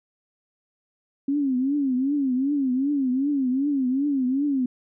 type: tone with vibrato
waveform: sine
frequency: 270.6 Hz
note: C#4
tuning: 42 cents flat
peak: -20 dBFS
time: 1.28-4.66 s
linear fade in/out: 5 ms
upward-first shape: triangle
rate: 2.6 Hz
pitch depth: 160 cents each way
effects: none